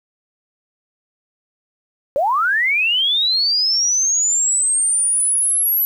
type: linear sweep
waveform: sine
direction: up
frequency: 523 to 11870 Hz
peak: -14 dBFS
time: 2.16-5.85 s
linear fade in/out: 0 ms
effects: 8-bit